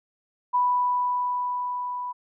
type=tone with level ramp; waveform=sine; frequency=987.8 Hz; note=B5; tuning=in tune; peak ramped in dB=-18 to -29 dBFS; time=0.53-2.13 s; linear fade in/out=20 ms; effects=none